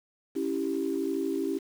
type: chord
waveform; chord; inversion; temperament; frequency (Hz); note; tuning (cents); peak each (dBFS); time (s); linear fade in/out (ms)
sine; C# diminished; none; equal; 277.2 / 329.6 / 392; C#4 / E4 / G4; 0 / 0 / 0; -31; 0.35-1.59; 20
effects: tanh soft clip ceiling -17 dBFS + 8-bit